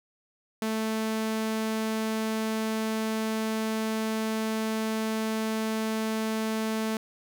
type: tone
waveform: sawtooth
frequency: 220 Hz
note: A3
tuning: in tune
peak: -23 dBFS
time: 0.62-6.97 s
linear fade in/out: 2 ms
effects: none